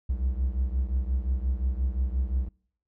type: beating tone pair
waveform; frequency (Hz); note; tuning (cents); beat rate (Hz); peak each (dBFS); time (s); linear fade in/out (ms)
triangle; 62.4 / 68.1; B1 / C#2; +19 / -30; 5.7; -24 / -28; 0.09-2.49; 10
effects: noise-tail reverb RT60 0.6 s tail -26 dB re dry